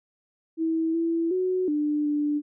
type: tone with pitch steps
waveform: sine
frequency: 324.3 / 332.1 / 369.2 / 297.6 / 294.8 Hz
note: E4 / E4 / F#4 / D4 / D4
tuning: -28 / +13 / -4 / +23 / +7 cents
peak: -22 dBFS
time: 0.57-2.42 s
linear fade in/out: 50 ms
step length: 370 ms
effects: none